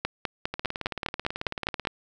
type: two click trains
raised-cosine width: 0.3 ms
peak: -15 / -10 dBFS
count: 25 / 10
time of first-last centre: 0.54-1.851 / 0.05-1.872 s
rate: 18.3 / 4.94 Hz
effects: none